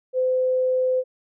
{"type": "tone", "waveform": "sine", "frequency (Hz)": 512, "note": "C5", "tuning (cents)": -38, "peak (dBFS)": -18, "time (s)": [0.13, 1.04], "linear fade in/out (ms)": 50, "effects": []}